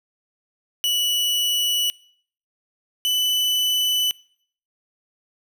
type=tone pair in turn; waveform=40% pulse; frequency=2948 / 2991 Hz; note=F#7 / F#7; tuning=-7 / +18 cents; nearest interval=unison; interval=25 cents; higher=second; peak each=-18 dBFS; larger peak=neither; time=0.84-1.9 / 3.05-4.11 s; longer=neither; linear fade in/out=0 ms; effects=noise-tail reverb RT60 0.6 s tail -24 dB re dry